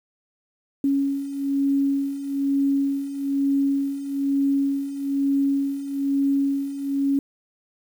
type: beating tone pair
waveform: sine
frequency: 276.5 / 277.6 Hz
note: C#4 / C#4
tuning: -4 / +3 cents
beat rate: 1.1 Hz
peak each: -26 / -21 dBFS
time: 0.84-7.19 s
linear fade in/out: 2 ms
effects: 8-bit